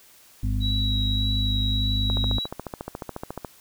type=harmonic tone; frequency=51.1 Hz; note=G#1; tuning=27 cents flat; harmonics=1 / 2 / 4 / 5; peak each=-24 / -26 / -35 / -34 dBFS; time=0.43-2.39 s; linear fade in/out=5 ms
type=tone with vibrato; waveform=sine; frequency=3881 Hz; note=B7; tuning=31 cents flat; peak=-26 dBFS; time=0.6-2.48 s; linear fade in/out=50 ms; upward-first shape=sine; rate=1.7 Hz; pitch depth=12 cents each way
type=click train; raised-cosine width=1 ms; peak=-17 dBFS; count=20; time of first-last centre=2.1-3.448 s; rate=14.1 Hz
effects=white hiss -53 dBFS RMS until 3.6 s

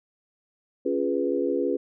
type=chord; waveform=sine; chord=C# dominant seventh; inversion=none; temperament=equal; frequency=277.2 / 349.2 / 415.3 / 493.9 Hz; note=C#4 / E#4 / G#4 / B4; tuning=0 / 0 / 0 / 0 cents; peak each=-28 dBFS; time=0.85-1.77 s; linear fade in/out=10 ms; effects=none

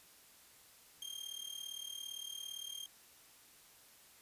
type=tone with amplitude modulation; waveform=sawtooth; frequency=3200 Hz; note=G7; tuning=35 cents sharp; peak=-37 dBFS; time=1.02-2.86 s; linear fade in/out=2 ms; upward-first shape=sine; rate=37.6 Hz; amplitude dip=80%; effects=white hiss -62 dBFS RMS until 4.21 s + resampled to 32000 Hz

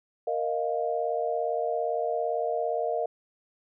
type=chord; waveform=sine; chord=Bb suspended fourth; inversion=none; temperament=just; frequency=466.2 / 621.6 / 699.2 Hz; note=Bb4 / Eb5 / F5; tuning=0 / -2 / +2 cents; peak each=-30 dBFS; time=0.27-3.06 s; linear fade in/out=5 ms; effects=none

